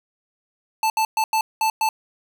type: tone bursts at uneven times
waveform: square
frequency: 880 Hz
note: A5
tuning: in tune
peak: -18 dBFS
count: 6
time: 0.83-0.9 / 0.97-1.05 / 1.17-1.24 / 1.33-1.41 / 1.61-1.7 / 1.81-1.89 s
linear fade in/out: 2 ms
effects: none